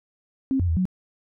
sine tone with pitch steps, 266.8 / 88.8 / 81.6 / 184.5 Hz, C4 / F2 / E2 / F#3, +34 / +29 / -17 / -5 cents, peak -19 dBFS, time 0.51-0.854 s, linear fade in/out 0 ms, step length 86 ms, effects none

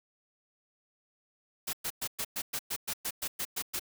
white noise bursts, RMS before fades -34 dBFS, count 13, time 1.67-3.796 s, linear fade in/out 10 ms, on 62 ms, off 110 ms, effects none

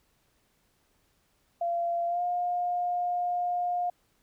sine tone with pitch glide, 687 to 710 Hz, F5 to F5, -29 to +28 cents, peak -26 dBFS, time 1.61-3.9 s, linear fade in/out 5 ms, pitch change +57 cents, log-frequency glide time 2.07-2.22 s, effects pink hiss -70 dBFS RMS until 4.22 s

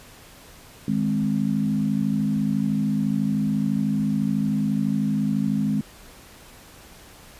sine chord, Ab major, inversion second, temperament equal, 155.56 / 207.7 / 261.6 Hz, Eb3 / Ab3 / C4, 0 / 0 / 0 cents, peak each -27 / -22 / -26 dBFS, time 0.88-5.81 s, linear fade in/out 2 ms, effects pink hiss -47 dBFS RMS until 7.39 s + resampled to 32000 Hz

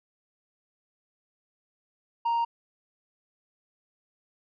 sine tone with hard clipping, 932.3 Hz, A#5, in tune, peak -24 dBFS, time 2.25-2.45 s, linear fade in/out 10 ms, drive 2 dB, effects resampled to 11025 Hz

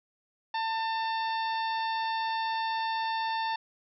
harmonic tone, 896 Hz, A5, 31 cents sharp, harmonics 1 / 2 / 3 / 4 / 5 / 6, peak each -29 / -37 / -43 / -41 / -43 / -50 dBFS, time 0.54-3.56 s, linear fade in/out 5 ms, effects none

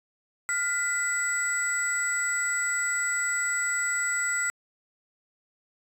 sine tone cluster, 1410 / 1992 / 7830 Hz, F6 / B6 / B8, +16 / +14 / -16 cents, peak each -28 dBFS, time 0.49-4.5 s, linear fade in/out 0 ms, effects tanh soft clip ceiling -19 dBFS

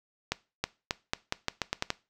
accelerating click train, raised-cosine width 0.2 ms, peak -10 dBFS, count 10, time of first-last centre 0.32-1.904 s, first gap 320 ms, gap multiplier 0.84, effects noise-tail reverb RT60 0.3 s tail -20 dB re dry

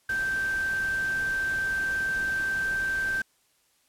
sine tone in noise, 1562 Hz, G6, 7 cents flat, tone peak -25 dBFS, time 0.09-3.22 s, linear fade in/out 5 ms, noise pink, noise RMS -41 dBFS, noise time 0.09-3.22 s, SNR +13 dB, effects white hiss -67 dBFS RMS until 3.88 s + low-pass 12000 Hz 12 dB/octave

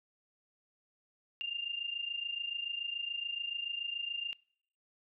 sine tone pair together, 2780 / 2807 Hz, F7 / F7, -9 / +8 cents, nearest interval unison, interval 17 cents, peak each -39 / -37 dBFS, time 1.41-4.33 s, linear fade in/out 0 ms, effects noise-tail reverb RT60 0.6 s tail -26 dB re dry

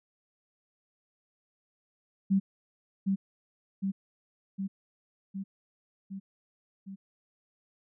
sine tone with echo, 194.3 Hz, G3, 15 cents flat, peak -21 dBFS, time 2.3-2.4 s, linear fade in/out 20 ms, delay 760 ms, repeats 6, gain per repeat -3 dB, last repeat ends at 6.96 s, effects none

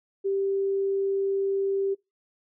sine tone, 392 Hz, G4, in tune, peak -23 dBFS, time 0.24-1.95 s, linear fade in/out 20 ms, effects noise-tail reverb RT60 0.2 s tail -23 dB re dry

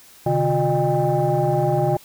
sine tone cluster, 130.3 / 150.6 / 358.4 / 607 / 803 Hz, C3 / D3 / F4 / D#5 / G5, -7 / +44 / +45 / -43 / +41 cents, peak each -22 dBFS, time 0.26-1.97 s, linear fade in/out 5 ms, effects tanh soft clip ceiling -10 dBFS + white hiss -48 dBFS RMS until 2.04 s

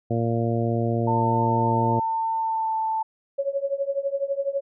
harmonic tone, 116.1 Hz, A#2, 7 cents flat, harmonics 1 / 2 / 3 / 4 / 5 / 6, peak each -24 / -27 / -29 / -30 / -31 / -32 dBFS, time 0.1-2 s, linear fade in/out 10 ms
sine tone with pitch glide, 898 to 884.1 Hz, A5 to A5, +35 to +8 cents, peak -22 dBFS, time 1.07-3.03 s, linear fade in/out 10 ms, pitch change -27 cents, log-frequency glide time 2.37-2.77 s
sine tone with tremolo, 554.4 Hz, C#5, in tune, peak -19 dBFS, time 3.38-4.61 s, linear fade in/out 10 ms, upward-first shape triangle, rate 12 Hz, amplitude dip 95%
effects none

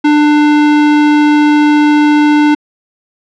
square tone, 297.6 Hz, D4, 23 cents sharp, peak -6 dBFS, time 0.04-2.55 s, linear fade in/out 10 ms, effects low-pass 3000 Hz 12 dB/octave

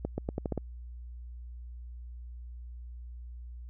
accelerating click train, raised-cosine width 2 ms, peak -18 dBFS, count 7, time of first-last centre 0.05-0.577 s, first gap 130 ms, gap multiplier 0.84, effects added 60 Hz sine -41 dBFS peak until 3.69 s

